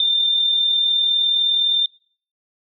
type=tone with amplitude modulation; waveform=sine; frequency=3594 Hz; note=A7; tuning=36 cents sharp; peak=-13 dBFS; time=0-1.86 s; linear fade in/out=2 ms; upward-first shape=sine; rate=39.7 Hz; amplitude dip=40%; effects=noise-tail reverb RT60 0.5 s tail -22 dB re dry